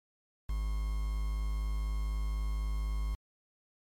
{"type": "tone with quantisation", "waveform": "triangle", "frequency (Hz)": 52, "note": "G#1", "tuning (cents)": 3, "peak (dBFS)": -28, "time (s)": [0.49, 3.15], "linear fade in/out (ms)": 5, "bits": 8, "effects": ["MP3 64 kbps"]}